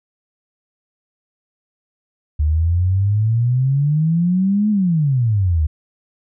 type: exponential two-way sweep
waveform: sine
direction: up then down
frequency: 73.42 to 215.2 to 73.42 Hz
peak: -13 dBFS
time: 2.39-5.67 s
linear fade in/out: 10 ms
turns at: 4.7 s
effects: none